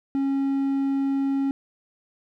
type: tone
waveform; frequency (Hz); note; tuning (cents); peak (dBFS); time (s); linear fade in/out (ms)
triangle; 273.9; C#4; -21; -19; 0.15-1.51; 0
effects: none